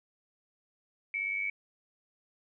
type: tone pair together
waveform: sine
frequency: 2201 / 2300 Hz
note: C#7 / D7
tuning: -13 / -37 cents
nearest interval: minor second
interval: 76 cents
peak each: -35 / -32 dBFS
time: 1.14-1.5 s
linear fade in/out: 2 ms
effects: none